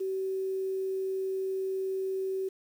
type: tone with quantisation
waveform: sine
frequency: 381.6 Hz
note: G4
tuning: 47 cents flat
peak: -29 dBFS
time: 0-2.49 s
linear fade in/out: 10 ms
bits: 9
effects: none